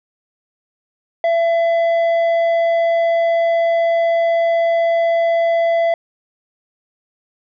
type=tone with tanh clipping; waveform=sine; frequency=671 Hz; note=E5; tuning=31 cents sharp; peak=-14 dBFS; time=1.24-5.94 s; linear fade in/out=2 ms; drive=7 dB; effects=none